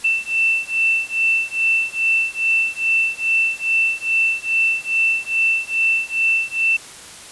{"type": "beating tone pair", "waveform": "sine", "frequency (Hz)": [2672, 2674.4], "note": ["E7", "E7"], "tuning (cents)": [23, 24], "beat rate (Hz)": 2.4, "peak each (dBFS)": -19, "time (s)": [0.04, 6.77], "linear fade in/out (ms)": 10, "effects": ["white hiss -38 dBFS RMS until 7.31 s", "resampled to 24000 Hz"]}